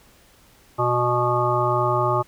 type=harmonic tone; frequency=122.2 Hz; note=B2; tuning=18 cents flat; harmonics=1 / 3 / 5 / 7 / 9 / 10; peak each=-25 / -25 / -25 / -25 / -25 / -25 dBFS; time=0.78-2.23 s; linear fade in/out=20 ms; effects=pink hiss -54 dBFS RMS until 2.27 s